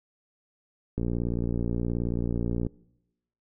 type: click train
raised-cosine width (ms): 3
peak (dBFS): -16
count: 100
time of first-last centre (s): 0.98-2.667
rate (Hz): 58.7
effects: noise-tail reverb RT60 0.9 s tail -23 dB re dry